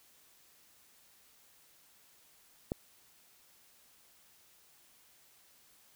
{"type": "click", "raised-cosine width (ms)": 2, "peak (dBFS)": -19, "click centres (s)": 2.719, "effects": ["white hiss -64 dBFS RMS until 5.95 s"]}